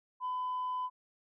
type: tone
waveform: sine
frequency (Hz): 1006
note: B5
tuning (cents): +32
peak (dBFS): -31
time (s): 0.2-0.9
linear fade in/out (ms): 50
effects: tanh soft clip ceiling -30 dBFS